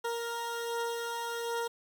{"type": "beating tone pair", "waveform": "20% pulse", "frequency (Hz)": [466.2, 467.5], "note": ["A#4", "A#4"], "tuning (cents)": [0, 5], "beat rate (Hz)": 1.3, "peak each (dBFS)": [-36, -29], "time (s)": [0.04, 1.68], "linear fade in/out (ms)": 10, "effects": ["9-bit"]}